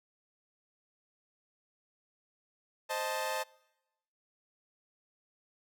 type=chord; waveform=sawtooth; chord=A diminished; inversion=first; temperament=equal; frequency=523.3 / 622.3 / 880 Hz; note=C5 / Eb5 / A5; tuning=0 / 0 / 0 cents; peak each=-34 / -34 / -32 dBFS; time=2.89-3.44 s; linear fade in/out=20 ms; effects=noise-tail reverb RT60 1.0 s tail -25 dB re dry